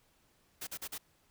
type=noise bursts; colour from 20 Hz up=white; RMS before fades=-41 dBFS; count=4; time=0.61-0.981 s; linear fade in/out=10 ms; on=62 ms; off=41 ms; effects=pink hiss -70 dBFS RMS until 1.3 s